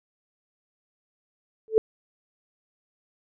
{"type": "tone with exponential growth", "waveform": "sine", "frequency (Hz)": 440, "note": "A4", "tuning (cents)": 0, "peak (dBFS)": -10, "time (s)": [1.68, 1.78], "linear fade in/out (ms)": 0, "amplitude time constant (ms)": 21, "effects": []}